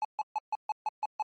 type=tone bursts; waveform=triangle; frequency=856 Hz; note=A5; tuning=48 cents flat; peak=-25 dBFS; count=8; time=0.02-1.224 s; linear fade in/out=2 ms; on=28 ms; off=140 ms; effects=MP3 32 kbps